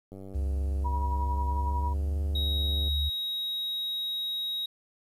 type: click train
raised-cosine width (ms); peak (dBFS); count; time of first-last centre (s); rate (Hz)
2; -31; 268; 0.12-2.881; 96.7
type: tone with pitch glide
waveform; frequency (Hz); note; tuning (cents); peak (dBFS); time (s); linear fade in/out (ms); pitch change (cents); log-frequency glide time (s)
sine; 69.3 to 73.85; C#2 to D2; 0 to +10; -26; 0.34-3.1; 20; +110; 1.43-2.18
type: tone with tremolo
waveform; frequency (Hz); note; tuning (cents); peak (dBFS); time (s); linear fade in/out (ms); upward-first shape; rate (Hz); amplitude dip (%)
sine; 964; B5; -42; -30; 0.84-1.94; 20; sine; 11; 50
type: tone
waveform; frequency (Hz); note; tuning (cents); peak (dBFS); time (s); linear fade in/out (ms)
triangle; 3800; A#7; +33; -28; 2.35-4.66; 5
effects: resampled to 32000 Hz + 10-bit